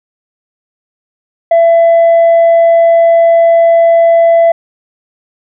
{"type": "tone with tanh clipping", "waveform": "sine", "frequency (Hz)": 670, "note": "E5", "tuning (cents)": 28, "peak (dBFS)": -4, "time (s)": [1.51, 4.52], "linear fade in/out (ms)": 5, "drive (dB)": 1, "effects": []}